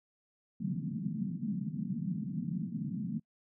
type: band-pass noise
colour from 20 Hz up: pink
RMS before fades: -36 dBFS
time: 0.6-3.2 s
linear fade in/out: 10 ms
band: 150 to 230 Hz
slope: 48 dB/octave
effects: noise-tail reverb RT60 0.1 s tail -26 dB re dry